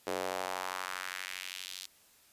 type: tone with high-pass filter sweep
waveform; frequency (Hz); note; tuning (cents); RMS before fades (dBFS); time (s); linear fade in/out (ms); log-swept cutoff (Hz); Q
square; 46.25; F#1; 0; -39; 0.07-1.86; 0; 440 to 4200; 1.7
effects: white hiss -63 dBFS RMS until 2.32 s + resampled to 32000 Hz